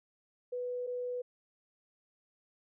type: tone pair in turn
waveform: sine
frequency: 493.9 / 493.9 Hz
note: B4 / B4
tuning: 0 / 0 cents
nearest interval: unison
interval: 0 cents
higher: neither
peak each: -34 / -34 dBFS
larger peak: neither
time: 0.52-0.87 / 0.87-1.22 s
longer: neither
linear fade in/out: 10 ms
effects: none